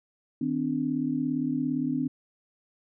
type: tone cluster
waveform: sine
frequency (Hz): 155.8 / 255.9 / 293.4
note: D#3 / C4 / D4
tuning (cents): +3 / -38 / -2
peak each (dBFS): -35 / -27 / -30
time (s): 0.41-2.08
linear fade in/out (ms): 5
effects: none